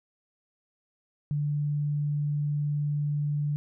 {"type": "tone", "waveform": "sine", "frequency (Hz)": 146.83, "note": "D3", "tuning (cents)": 0, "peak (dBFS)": -25, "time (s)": [1.31, 3.56], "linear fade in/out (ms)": 0, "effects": []}